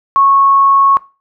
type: tone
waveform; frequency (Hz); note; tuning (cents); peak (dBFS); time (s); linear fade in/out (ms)
sine; 1100; C#6; -14; -6; 0.16-0.97; 0
effects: noise-tail reverb RT60 0.3 s tail -20 dB re dry